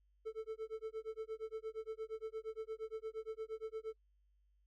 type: tone with tremolo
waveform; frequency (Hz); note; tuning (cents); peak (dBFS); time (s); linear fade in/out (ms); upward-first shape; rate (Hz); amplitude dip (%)
triangle; 441.2; A4; +5; -36; 0.25-3.94; 20; sine; 8.6; 100
effects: noise-tail reverb RT60 0.1 s tail -25 dB re dry + added 50 Hz sine -70 dBFS peak until 4.66 s